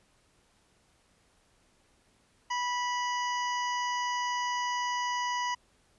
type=harmonic tone with a mistuned harmonic; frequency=981 Hz; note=B5; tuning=12 cents flat; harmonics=1 / 2 / 3 / 5 / 6 / 7; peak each=-30 / -36 / -40 / -44 / -46 / -47 dBFS; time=2.5-5.55 s; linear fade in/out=10 ms; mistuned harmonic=7; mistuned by=-88 cents; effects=pink hiss -67 dBFS RMS until 5.98 s + resampled to 24000 Hz

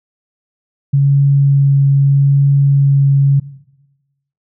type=tone with vibrato; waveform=sine; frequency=139.4 Hz; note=C#3; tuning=10 cents sharp; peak=-7 dBFS; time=0.93-3.4 s; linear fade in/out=10 ms; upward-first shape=triangle; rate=0.8 Hz; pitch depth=9 cents each way; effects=noise-tail reverb RT60 1.0 s tail -18 dB re dry

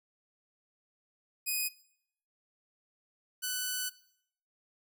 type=tone pair in turn; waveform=5% pulse; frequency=2495 / 1494.5 Hz; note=D#7 / F#6; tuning=+4 / +17 cents; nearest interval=major sixth; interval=887 cents; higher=first; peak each=-21 dBFS; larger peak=neither; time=1.46-1.69 / 3.42-3.9 s; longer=second; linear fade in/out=20 ms; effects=noise-tail reverb RT60 0.7 s tail -20 dB re dry

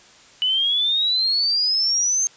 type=exponential sweep; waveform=sine; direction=up; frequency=2960 to 6400 Hz; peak=-17 dBFS; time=0.42-2.27 s; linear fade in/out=0 ms; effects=white hiss -49 dBFS RMS until 2.36 s + resampled to 16000 Hz

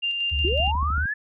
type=tone with tremolo; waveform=sine; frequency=2794 Hz; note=F7; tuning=in tune; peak=-22 dBFS; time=0.02-0.72 s; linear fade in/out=20 ms; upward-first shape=square; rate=5.4 Hz; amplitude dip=30%
type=tone with vibrato; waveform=sine; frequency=73.4 Hz; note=D2; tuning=in tune; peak=-23 dBFS; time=0.31-1.06 s; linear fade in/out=20 ms; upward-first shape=triangle; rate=13 Hz; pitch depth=190 cents each way
type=linear sweep; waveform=sine; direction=up; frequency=311.1 to 1760 Hz; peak=-24 dBFS; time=0.44-1.14 s; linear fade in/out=10 ms
type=click train; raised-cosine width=5 ms; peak=-23 dBFS; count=9; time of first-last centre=0.45-1.056 s; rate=13.2 Hz
effects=none

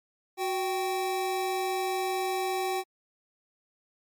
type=tone pair together; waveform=square; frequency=370 / 776.1 Hz; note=F#4 / G5; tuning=0 / -18 cents; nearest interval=octave + minor second; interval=1282 cents; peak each=-31 / -31 dBFS; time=0.37-2.84 s; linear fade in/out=50 ms; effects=MP3 96 kbps

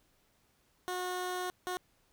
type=tone bursts at uneven times; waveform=15% pulse; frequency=363.3 Hz; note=F#4; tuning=32 cents flat; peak=-28 dBFS; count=2; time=0.88-1.5 / 1.67-1.77 s; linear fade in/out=0 ms; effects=pink hiss -71 dBFS RMS until 2.12 s

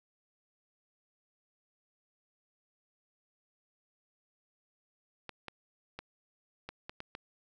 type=clicks; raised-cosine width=0.3 ms; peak=-25 dBFS; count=7; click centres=5.293 / 5.483 / 5.99 / 6.69 / 6.895 / 7.004 / 7.151 s; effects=none

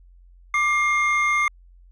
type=tone pair together; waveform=triangle; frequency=1181 / 2126 Hz; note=D6 / C7; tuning=+9 / +27 cents; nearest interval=minor seventh; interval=1018 cents; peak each=-20 / -18 dBFS; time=0.54-1.48 s; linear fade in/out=2 ms; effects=added 44 Hz sine -47 dBFS peak until 1.91 s + resampled to 24000 Hz

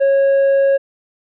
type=tone with tanh clipping; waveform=sine; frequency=549 Hz; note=C#5; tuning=17 cents flat; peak=-11 dBFS; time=0-0.78 s; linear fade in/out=20 ms; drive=4 dB; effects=none

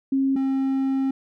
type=tone pair in turn; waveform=sine / triangle; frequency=270 / 268.1 Hz; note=C#4 / C4; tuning=-45 / +42 cents; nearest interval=unison; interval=13 cents; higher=first; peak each=-18 dBFS; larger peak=neither; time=0.12-0.36 / 0.36-1.11 s; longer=second; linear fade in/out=5 ms; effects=none

